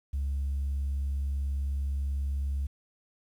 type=tone; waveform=sine; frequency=69.3 Hz; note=C#2; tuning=in tune; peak=-26 dBFS; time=0.13-2.67 s; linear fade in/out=10 ms; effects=tanh soft clip ceiling -25 dBFS + 10-bit